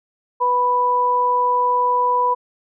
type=tone pair together; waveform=sine; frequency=493.6 / 987.8 Hz; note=B4 / B5; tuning=-1 / 0 cents; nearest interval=octave; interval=1201 cents; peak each=-23 / -15 dBFS; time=0.4-2.35 s; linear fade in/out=20 ms; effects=none